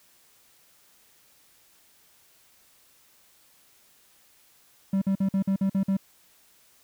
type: tone bursts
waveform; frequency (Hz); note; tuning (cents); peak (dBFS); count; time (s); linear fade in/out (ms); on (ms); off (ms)
triangle; 194; G3; -18; -19; 8; 4.93-5.969; 5; 87; 49
effects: white hiss -60 dBFS RMS until 6.83 s